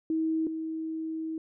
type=tone pair in turn; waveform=sine; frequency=320.1 / 320.1 Hz; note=D#4 / D#4; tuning=+49 / +49 cents; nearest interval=unison; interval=0 cents; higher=neither; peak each=-25 / -31 dBFS; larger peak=first; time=0.1-0.47 / 0.47-1.38 s; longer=second; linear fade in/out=2 ms; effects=none